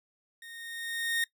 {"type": "tone with level ramp", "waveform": "30% pulse", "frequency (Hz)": 1849, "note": "A#6", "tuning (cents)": -15, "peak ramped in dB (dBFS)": [-43, -23], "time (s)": [0.42, 1.24], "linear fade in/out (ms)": 2, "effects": ["noise-tail reverb RT60 0.1 s tail -20 dB re dry"]}